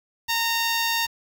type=tone; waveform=10% pulse; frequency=921 Hz; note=A#5; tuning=21 cents flat; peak=-13 dBFS; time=0.28-1.07 s; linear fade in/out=20 ms; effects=7-bit